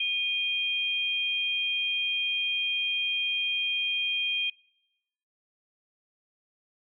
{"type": "tone pair together", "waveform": "sine", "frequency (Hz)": [2468, 3198], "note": ["D#7", "G7"], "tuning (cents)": [-15, 34], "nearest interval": "major third", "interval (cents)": 449, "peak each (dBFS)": -28, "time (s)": [0, 4.5], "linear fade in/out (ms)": 5, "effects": ["noise-tail reverb RT60 0.9 s tail -25 dB re dry"]}